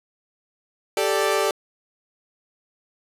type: chord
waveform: sawtooth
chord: G suspended second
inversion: none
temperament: equal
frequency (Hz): 392 / 440 / 587.3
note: G4 / A4 / D5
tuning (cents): 0 / 0 / 0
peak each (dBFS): -20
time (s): 0.97-1.51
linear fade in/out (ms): 2
effects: resampled to 32000 Hz